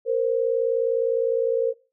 sine tone pair together, 463.5 / 523.3 Hz, A#4 / C5, -10 / 0 cents, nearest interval major second, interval 210 cents, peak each -21 / -24 dBFS, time 0.05-1.74 s, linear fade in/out 50 ms, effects noise-tail reverb RT60 0.3 s tail -20 dB re dry

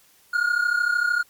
triangle tone pair together, 1419 / 1452.2 Hz, F6 / F#6, +27 / -33 cents, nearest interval unison, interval 40 cents, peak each -19 / -22 dBFS, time 0.33-1.23 s, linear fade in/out 10 ms, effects white hiss -57 dBFS RMS until 1.29 s + MP3 96 kbps

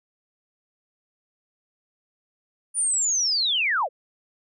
sine linear sweep, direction down, 9570 to 440 Hz, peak -20 dBFS, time 2.74-3.89 s, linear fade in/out 50 ms, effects none

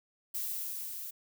violet noise with level ramp, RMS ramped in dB -35 to -42 dBFS, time 0.34-1.11 s, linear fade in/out 10 ms, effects none

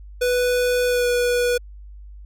square tone with pitch glide, 493.9 to 487.4 Hz, B4 to B4, 0 to -23 cents, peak -18 dBFS, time 0.21-1.58 s, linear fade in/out 10 ms, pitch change -23 cents, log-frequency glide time 0.87-1.07 s, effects added 50 Hz sine -37 dBFS peak until 2.25 s

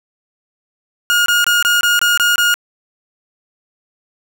30% pulse tone bursts, 1429 Hz, F6, 39 cents sharp, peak -8 dBFS, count 8, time 1.1-2.541 s, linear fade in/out 0 ms, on 160 ms, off 23 ms, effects none

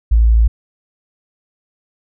sine tone, 56.1 Hz, A1, 34 cents sharp, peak -7 dBFS, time 0.11-0.48 s, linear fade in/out 10 ms, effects none

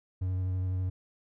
triangle tone with vibrato, 92.5 Hz, F#2, in tune, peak -26 dBFS, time 0.21-0.9 s, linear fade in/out 10 ms, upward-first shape sine, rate 12 Hz, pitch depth 16 cents each way, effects none

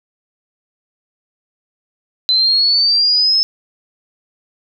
sine exponential sweep, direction up, 4028 to 5250 Hz, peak -10 dBFS, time 2.29-3.43 s, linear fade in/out 0 ms, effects none

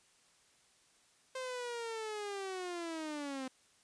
sawtooth linear sweep, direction down, 523.3 to 257 Hz, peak -35 dBFS, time 1.35-3.48 s, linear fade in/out 5 ms, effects white hiss -68 dBFS RMS until 3.83 s + resampled to 22050 Hz

